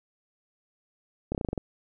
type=slowing click train; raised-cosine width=2 ms; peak=-16 dBFS; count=8; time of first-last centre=1.32-1.578 s; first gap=28 ms; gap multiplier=1.09; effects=none